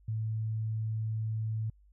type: tone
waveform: sine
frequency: 110 Hz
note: A2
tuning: in tune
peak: -30 dBFS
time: 0.08-1.7 s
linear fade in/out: 5 ms
effects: added 50 Hz sine -58 dBFS peak until 1.92 s